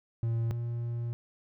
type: tone pair in turn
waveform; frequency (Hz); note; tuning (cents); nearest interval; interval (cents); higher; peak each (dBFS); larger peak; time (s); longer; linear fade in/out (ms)
triangle; 115.3 / 118.13; A#2 / A#2; -19 / +23; unison; 42; second; -25 / -29; first; 0.23-0.51 / 0.51-1.13; second; 0
effects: none